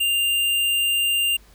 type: tone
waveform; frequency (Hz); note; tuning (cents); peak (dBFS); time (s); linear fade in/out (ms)
square; 2794; F7; 0; -19; 0-1.37; 10
effects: added 50 Hz sine -50 dBFS peak until 1.54 s + pink hiss -54 dBFS RMS until 1.54 s